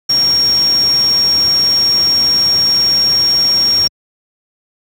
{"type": "tone in noise", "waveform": "sine", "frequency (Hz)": 5560, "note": "F8", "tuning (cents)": -9, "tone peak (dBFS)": -9, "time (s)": [0.09, 3.88], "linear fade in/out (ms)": 10, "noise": "pink", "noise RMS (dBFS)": -26, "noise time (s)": [0.09, 3.88], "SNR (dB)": 14, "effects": ["high-pass 80 Hz 12 dB/octave"]}